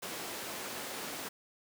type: high-pass noise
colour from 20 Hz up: pink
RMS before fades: -41 dBFS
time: 0.02-1.29 s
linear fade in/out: 10 ms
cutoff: 270 Hz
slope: 12 dB/octave
effects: none